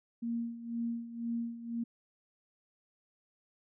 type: tone with tremolo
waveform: sine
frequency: 233.3 Hz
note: A#3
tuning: 2 cents sharp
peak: -31 dBFS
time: 0.22-1.84 s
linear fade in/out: 10 ms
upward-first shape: sine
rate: 2 Hz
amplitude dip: 75%
effects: none